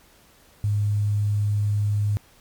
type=tone with quantisation; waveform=sine; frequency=103.5 Hz; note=G#2; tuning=5 cents flat; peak=-19 dBFS; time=0.64-2.17 s; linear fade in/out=0 ms; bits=8; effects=pink hiss -55 dBFS RMS until 2.4 s + MP3 96 kbps